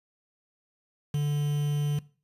triangle tone with quantisation, 146.3 Hz, D3, 6 cents flat, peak -22 dBFS, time 1.14-1.99 s, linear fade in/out 5 ms, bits 7, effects noise-tail reverb RT60 0.4 s tail -20 dB re dry + resampled to 32000 Hz

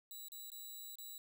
10% pulse tone with dropouts, 3922 Hz, B7, 13 cents flat, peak -40 dBFS, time 0.11-1.18 s, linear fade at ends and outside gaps 1 ms, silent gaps 0.284-0.319 / 0.502-0.518 / 0.955-0.985 s, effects none

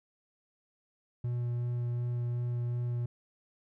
triangle tone with vibrato, 120.8 Hz, B2, 38 cents flat, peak -28 dBFS, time 1.24-3.06 s, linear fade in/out 5 ms, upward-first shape sine, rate 2.7 Hz, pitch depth 9 cents each way, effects none

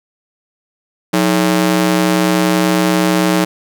sawtooth ring-modulated tone, 248.5 Hz, B3, 11 cents sharp, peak -4 dBFS, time 1.13-3.45 s, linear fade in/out 10 ms, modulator 69 Hz, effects none

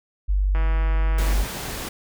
sine tone, 48.64 Hz, G1, 13 cents flat, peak -17 dBFS, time 0.28-1.45 s, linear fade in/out 20 ms
click train, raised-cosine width 0.5 ms, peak -19 dBFS, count 128, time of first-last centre 0.55-1.334 s, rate 162 Hz
pink noise, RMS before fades -31 dBFS, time 1.18-1.89 s, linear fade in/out 5 ms
effects none

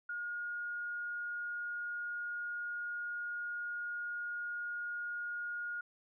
sine tone, 1431 Hz, F6, 42 cents sharp, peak -37 dBFS, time 0.09-5.81 s, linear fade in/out 5 ms, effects none

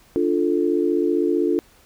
sine chord, D minor, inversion none, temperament equal, 293.7 / 349.2 / 440 Hz, D4 / F4 / A4, 0 / 0 / 0 cents, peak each -22 / -20 / -23 dBFS, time 0.16-1.59 s, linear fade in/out 0 ms, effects pink hiss -54 dBFS RMS until 1.85 s

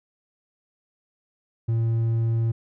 sine tone with hard clipping, 114.3 Hz, A#2, 34 cents flat, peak -21 dBFS, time 1.68-2.52 s, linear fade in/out 10 ms, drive 3 dB, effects none

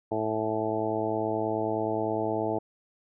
harmonic tone with a mistuned harmonic, 109.6 Hz, A2, 6 cents flat, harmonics 1 / 2 / 3 / 4 / 5 / 6 / 7 / 8, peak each -38 / -38 / -32 / -32 / -37 / -32 / -37 / -35 dBFS, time 0.11-2.59 s, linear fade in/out 10 ms, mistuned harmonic 8, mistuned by -26 cents, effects none

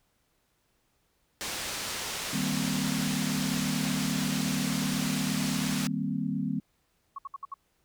white low-pass noise, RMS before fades -35 dBFS, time 1.41-5.87 s, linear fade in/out 0 ms, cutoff 6900 Hz, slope 12 dB/octave
sine chord, C minor seventh, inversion first, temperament equal, 155.56 / 196 / 233.1 / 261.6 Hz, Eb3 / G3 / Bb3 / C4, 0 / 0 / 0 / 0 cents, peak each -34 / -32 / -34 / -33 dBFS, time 2.33-6.6 s, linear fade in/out 5 ms
sine tone bursts, 1108.7 Hz, C#6, in tune, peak -34 dBFS, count 5, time 7.16-7.541 s, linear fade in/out 5 ms, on 25 ms, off 64 ms
effects pink hiss -72 dBFS RMS until 7.84 s

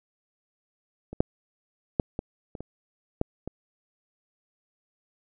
clicks, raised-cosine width 2 ms, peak -24 / -6 / -8 / -16 / -24 / -23 / -10 / -20 dBFS, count 8, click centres 1.13 / 1.205 / 1.998 / 2.191 / 2.552 / 2.606 / 3.214 / 3.476 s, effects none

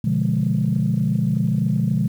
sine chord, B diminished seventh, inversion none, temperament equal, 123.47 / 146.83 / 174.61 / 207.7 Hz, B2 / D3 / F3 / Ab3, 0 / 0 / 0 / 0 cents, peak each -22 dBFS, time 0.04-2.08 s, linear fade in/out 5 ms, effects tanh soft clip ceiling -9 dBFS + 8-bit

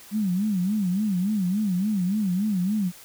sine tone with vibrato, 196 Hz, G3, in tune, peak -21 dBFS, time 0.11-2.92 s, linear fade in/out 50 ms, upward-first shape sine, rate 3.5 Hz, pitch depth 180 cents each way, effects white hiss -47 dBFS RMS until 3.04 s

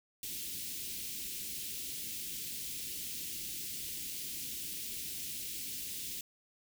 white band-stop noise, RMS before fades -41 dBFS, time 0.23-6.21 s, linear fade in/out 2 ms, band 360 to 2500 Hz, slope 24 dB/octave, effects none

